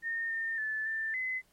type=tone with pitch steps; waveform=sine; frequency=1831 / 1814 / 1743 / 1779 / 2033 Hz; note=A#6 / A#6 / A6 / A6 / B6; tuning=-32 / -48 / -17 / +19 / +50 cents; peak=-31 dBFS; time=0.02-1.42 s; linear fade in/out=50 ms; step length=280 ms; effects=pink hiss -68 dBFS RMS until 1.52 s + MP3 64 kbps